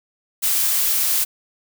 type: noise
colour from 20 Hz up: blue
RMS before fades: -19 dBFS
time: 0.42-1.25 s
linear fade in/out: 20 ms
effects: none